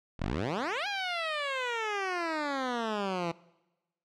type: exponential two-way sweep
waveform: 10% pulse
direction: up then down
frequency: 35.68 to 830.6 to 164.7 Hz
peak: -22 dBFS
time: 0.19-3.32 s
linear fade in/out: 10 ms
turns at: 0.87 s
effects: noise-tail reverb RT60 1.0 s tail -22 dB re dry + low-pass 4000 Hz 12 dB/octave